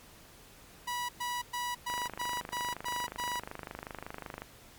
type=tone bursts; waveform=sawtooth; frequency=975 Hz; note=B5; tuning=23 cents flat; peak=-29 dBFS; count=8; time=0.87-3.4 s; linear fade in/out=10 ms; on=220 ms; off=110 ms
type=click train; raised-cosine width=0.5 ms; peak=-24 dBFS; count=65; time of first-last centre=1.9-4.42 s; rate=25.4 Hz
effects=pink hiss -55 dBFS RMS until 4.78 s + MP3 96 kbps